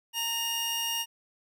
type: tone pair together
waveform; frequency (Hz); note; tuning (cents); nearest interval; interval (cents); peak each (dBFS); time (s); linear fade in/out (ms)
sawtooth; 920 / 2838; A#5 / F7; -23 / +27; octave + minor sixth; 1950; -33 / -26; 0.13-1.06; 50
effects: none

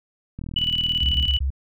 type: click train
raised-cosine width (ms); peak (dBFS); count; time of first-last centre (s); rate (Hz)
5; -21; 36; 0.39-1.258; 40.3
type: tone with tremolo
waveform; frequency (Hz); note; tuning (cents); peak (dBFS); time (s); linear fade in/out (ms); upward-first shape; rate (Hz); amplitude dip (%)
sine; 2960; F#7; 0; -18; 0.56-1.39; 5; square; 18; 55
type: tone bursts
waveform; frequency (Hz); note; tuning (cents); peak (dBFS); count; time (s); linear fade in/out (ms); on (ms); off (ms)
sine; 67.5; C#2; -45; -20; 4; 1.02-1.504; 5; 100; 28
effects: none

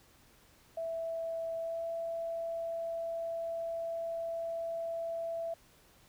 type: tone with pitch glide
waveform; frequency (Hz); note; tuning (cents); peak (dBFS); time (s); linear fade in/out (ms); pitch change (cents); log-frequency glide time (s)
sine; 659.3 to 665.8; E5 to E5; 0 to +17; -34; 0.77-5.54; 5; +17; 1.58-1.84
effects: pink hiss -63 dBFS RMS until 6.08 s

